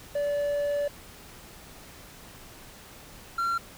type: tone pair in turn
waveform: triangle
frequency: 578 / 1370 Hz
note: D5 / F6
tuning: -28 / -34 cents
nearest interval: octave + minor third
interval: 1494 cents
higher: second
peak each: -23 dBFS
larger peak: neither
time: 0.15-0.88 / 3.38-3.58 s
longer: first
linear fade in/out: 5 ms
effects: pink hiss -48 dBFS RMS until 3.77 s